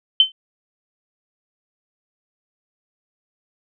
sine tone with exponential decay, 3076 Hz, G7, 33 cents flat, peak -5 dBFS, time 0.2-0.32 s, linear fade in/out 2 ms, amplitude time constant 25 ms, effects none

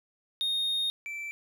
triangle tone pair in turn, 3700 / 2331 Hz, A#7 / D7, -14 / -14 cents, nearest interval minor sixth, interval 800 cents, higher first, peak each -25 / -33 dBFS, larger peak first, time 0.41-0.9 / 1.06-1.31 s, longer first, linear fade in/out 0 ms, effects none

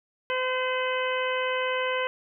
harmonic tone with a mistuned harmonic, 512 Hz, C5, 38 cents flat, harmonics 1 / 2 / 3 / 4 / 5 / 6, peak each -28 / -31 / -33 / -34 / -35 / -36 dBFS, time 0.3-2.07 s, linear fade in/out 0 ms, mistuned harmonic 6, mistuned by -22 cents, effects none

